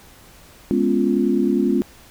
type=chord; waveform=sine; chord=C# dominant seventh; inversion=second; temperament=equal; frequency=207.7 / 246.9 / 277.2 / 349.2 Hz; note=G#3 / B3 / C#4 / E#4; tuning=0 / 0 / 0 / 0 cents; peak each=-21 dBFS; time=0.71-1.82 s; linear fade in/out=0 ms; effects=pink hiss -47 dBFS RMS until 2.1 s

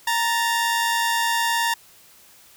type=tone pair together; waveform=sawtooth; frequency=929.6 / 1760 Hz; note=A#5 / A6; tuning=-5 / 0 cents; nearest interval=major seventh; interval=1105 cents; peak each=-17 / -22 dBFS; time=0.07-1.74 s; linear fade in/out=5 ms; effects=white hiss -51 dBFS RMS until 2.56 s

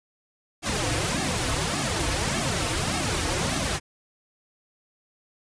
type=noise with flanger; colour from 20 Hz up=pink; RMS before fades=-26 dBFS; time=0.62-3.8 s; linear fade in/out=50 ms; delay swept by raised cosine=2 to 5.1 ms; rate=1.7 Hz; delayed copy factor=-0.95; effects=resampled to 22050 Hz

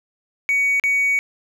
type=tone with dropouts; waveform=triangle; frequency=2250 Hz; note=C#7; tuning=25 cents sharp; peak=-13 dBFS; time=0.49-1.19 s; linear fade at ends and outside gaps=0 ms; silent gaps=0.798-0.838 s; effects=tanh soft clip ceiling -10 dBFS + 9-bit

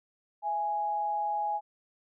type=tone pair together; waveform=sine; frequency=668.9 / 830.6 Hz; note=E5 / G#5; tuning=+25 / 0 cents; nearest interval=major third; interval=375 cents; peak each=-39 / -28 dBFS; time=0.42-1.61 s; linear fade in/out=50 ms; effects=none

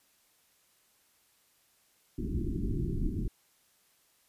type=low-pass noise; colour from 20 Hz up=pink; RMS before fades=-32 dBFS; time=2.18-3.28 s; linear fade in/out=5 ms; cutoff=380 Hz; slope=96 dB/octave; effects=white hiss -68 dBFS RMS until 4.28 s + resampled to 32000 Hz

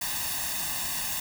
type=noise with comb filter; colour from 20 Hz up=white; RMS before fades=-31 dBFS; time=0.01-1.2 s; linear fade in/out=5 ms; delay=1.1 ms; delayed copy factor=+0.8; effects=none

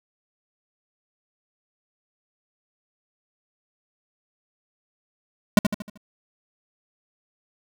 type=tone with echo; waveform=square; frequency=207.7 Hz; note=G#3; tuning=in tune; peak=-10 dBFS; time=5.57-5.59 s; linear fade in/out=2 ms; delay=77 ms; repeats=5; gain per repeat=-7 dB; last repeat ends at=5.975 s; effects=none

